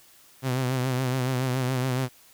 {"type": "tone with vibrato", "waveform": "sawtooth", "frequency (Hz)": 128.6, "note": "C3", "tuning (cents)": -30, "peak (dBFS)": -20, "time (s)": [0.42, 2.09], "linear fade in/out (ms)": 50, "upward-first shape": "triangle", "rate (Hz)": 7.1, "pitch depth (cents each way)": 70, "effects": ["white hiss -55 dBFS RMS until 2.33 s"]}